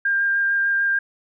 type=tone with vibrato; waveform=sine; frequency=1600 Hz; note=G6; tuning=35 cents sharp; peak=-17 dBFS; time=0.05-0.99 s; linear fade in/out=5 ms; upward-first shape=sine; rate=6.7 Hz; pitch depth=10 cents each way; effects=none